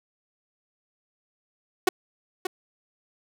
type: tone with echo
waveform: sawtooth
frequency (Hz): 370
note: F#4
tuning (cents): 0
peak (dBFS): -12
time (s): 1.87-1.89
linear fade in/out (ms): 5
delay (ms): 580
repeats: 1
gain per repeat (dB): -9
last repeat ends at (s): 2.47
effects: none